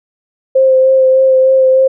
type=tone with vibrato; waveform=sine; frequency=525 Hz; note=C5; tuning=6 cents sharp; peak=-5 dBFS; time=0.55-1.88 s; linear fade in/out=10 ms; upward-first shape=sine; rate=3.3 Hz; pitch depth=15 cents each way; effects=none